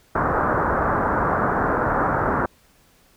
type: low-pass noise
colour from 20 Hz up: white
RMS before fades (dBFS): -21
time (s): 0.15-2.46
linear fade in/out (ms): 5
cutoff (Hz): 1500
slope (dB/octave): 48
effects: pink hiss -57 dBFS RMS until 3.16 s